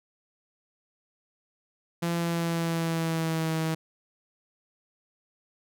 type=tone with pitch glide; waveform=sawtooth; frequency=170 to 160.46 Hz; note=F3 to E3; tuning=-46 to -46 cents; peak=-22 dBFS; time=2.02-3.75 s; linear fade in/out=10 ms; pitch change=-100 cents; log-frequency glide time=2.15-3.54 s; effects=none